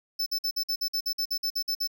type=tone bursts; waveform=square; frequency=5274 Hz; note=E8; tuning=in tune; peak=-26 dBFS; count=14; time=0.19-1.875 s; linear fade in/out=10 ms; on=73 ms; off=51 ms; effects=none